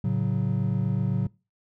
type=chord; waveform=triangle; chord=F# minor; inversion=first; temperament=just; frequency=111 / 138.75 / 185 Hz; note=A2 / C#3 / F#3; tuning=+16 / +2 / 0 cents; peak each=-25 dBFS; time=0.04-1.27 s; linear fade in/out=5 ms; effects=noise-tail reverb RT60 0.3 s tail -24 dB re dry